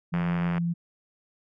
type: tone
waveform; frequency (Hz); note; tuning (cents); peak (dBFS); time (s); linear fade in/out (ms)
sine; 170.4; F3; -42; -24; 0.12-0.74; 20
type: click train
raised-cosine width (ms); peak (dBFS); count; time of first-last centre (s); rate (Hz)
0.5; -18; 40; 0.14-0.58; 88.6
effects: none